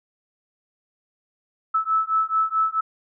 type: beating tone pair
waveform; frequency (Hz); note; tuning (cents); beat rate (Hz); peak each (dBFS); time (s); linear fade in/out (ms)
sine; 1305 / 1309.6; E6 / E6; -18 / -12; 4.6; -22 / -22; 1.74-2.81; 10
effects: none